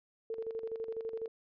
sine tone with tremolo, 450 Hz, A4, 39 cents sharp, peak -34 dBFS, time 0.3-1.28 s, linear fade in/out 2 ms, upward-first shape square, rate 12 Hz, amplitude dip 60%, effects resampled to 11025 Hz

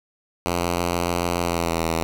5% pulse tone with pitch glide, 86.9 to 82.26 Hz, F2 to E2, -8 to -3 cents, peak -10 dBFS, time 0.46-2.03 s, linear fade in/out 0 ms, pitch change -95 cents, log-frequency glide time 1.39-1.85 s, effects none

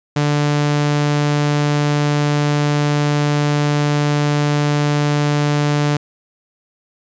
sawtooth tone, 146.83 Hz, D3, in tune, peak -10 dBFS, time 0.16-5.97 s, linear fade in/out 5 ms, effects resampled to 16000 Hz

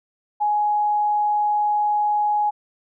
sine tone, 836 Hz, G#5, 11 cents sharp, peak -17 dBFS, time 0.4-2.51 s, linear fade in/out 20 ms, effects none

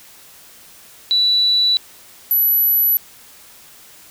sine tone pair in turn, 3950 / 11866 Hz, B7 / F#9, 0 / +4 cents, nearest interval octave + perfect fifth, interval 1904 cents, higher second, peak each -12 dBFS, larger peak neither, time 1.11-1.77 / 2.31-2.97 s, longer neither, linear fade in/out 0 ms, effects white hiss -44 dBFS RMS until 4.1 s

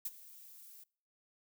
violet noise with ADSR envelope, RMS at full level -36 dBFS, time 0.05-0.84 s, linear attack 7 ms, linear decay 39 ms, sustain -19 dB, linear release 8 ms, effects noise-tail reverb RT60 0.5 s tail -25 dB re dry

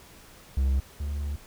triangle tone pair in turn, 66.9 / 72.23 Hz, C2 / D2, +39 / -28 cents, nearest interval minor second, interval 133 cents, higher second, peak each -19 / -26 dBFS, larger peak first, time 0.57-0.8 / 1-1.36 s, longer second, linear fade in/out 5 ms, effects pink hiss -51 dBFS RMS until 1.46 s

